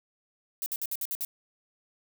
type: noise bursts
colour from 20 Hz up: violet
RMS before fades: -32 dBFS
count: 7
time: 0.62-1.249 s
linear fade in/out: 0 ms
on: 41 ms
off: 57 ms
effects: none